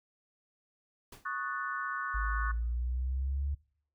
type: noise with exponential decay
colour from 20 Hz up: pink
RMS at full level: -46 dBFS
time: 1.12-1.33 s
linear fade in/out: 5 ms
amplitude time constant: 44 ms
type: chord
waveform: sine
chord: D# half-diminished seventh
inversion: third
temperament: equal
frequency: 1108.7 / 1244.5 / 1480 / 1760 Hz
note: C#6 / D#6 / F#6 / A6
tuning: 0 / 0 / 0 / 0 cents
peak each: -37 / -41 / -37 / -42 dBFS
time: 1.25-2.52 s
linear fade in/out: 10 ms
type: exponential sweep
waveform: sine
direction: up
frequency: 51.91 to 71.8 Hz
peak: -30 dBFS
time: 2.14-3.55 s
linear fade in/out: 10 ms
effects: noise-tail reverb RT60 0.6 s tail -23 dB re dry